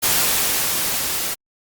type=noise with level ramp; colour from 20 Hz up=white; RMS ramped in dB=-17 to -24 dBFS; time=0.02-1.35 s; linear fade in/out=20 ms; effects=Opus 48 kbps